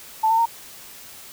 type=tone with pitch steps; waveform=sine; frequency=880 / 901.1 / 922.7 Hz; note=A5 / A5 / A#5; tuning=0 / +41 / -18 cents; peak=-15 dBFS; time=0.23-0.458 s; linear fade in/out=10 ms; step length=76 ms; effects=white hiss -42 dBFS RMS until 1.32 s